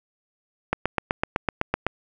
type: click train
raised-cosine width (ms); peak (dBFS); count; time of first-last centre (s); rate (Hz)
0.5; -6; 10; 0.73-1.866; 7.92
effects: none